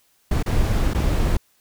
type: noise with dropouts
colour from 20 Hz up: brown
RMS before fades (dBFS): -19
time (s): 0.31-1.37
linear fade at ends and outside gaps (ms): 5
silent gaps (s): 0.428-0.46 / 0.936-0.946
effects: white hiss -62 dBFS RMS until 1.6 s